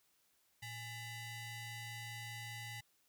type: ring-modulated tone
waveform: sawtooth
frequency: 945 Hz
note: A#5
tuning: 23 cents sharp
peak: -38 dBFS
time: 0.62-2.81 s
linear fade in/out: 10 ms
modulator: 1060 Hz
effects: white hiss -75 dBFS RMS until 3.08 s